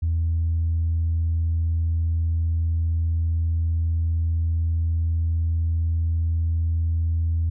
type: tone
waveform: sine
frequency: 82.41 Hz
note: E2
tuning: in tune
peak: -18 dBFS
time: 0.02-7.5 s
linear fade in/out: 10 ms
effects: tanh soft clip ceiling -16 dBFS